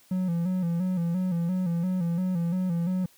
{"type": "tone with vibrato", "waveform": "triangle", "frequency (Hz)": 176.9, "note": "F3", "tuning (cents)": 23, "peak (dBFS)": -22, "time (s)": [0.11, 3.06], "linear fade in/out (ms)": 5, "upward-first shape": "square", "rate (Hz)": 2.9, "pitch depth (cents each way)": 75, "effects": ["white hiss -59 dBFS RMS until 3.17 s"]}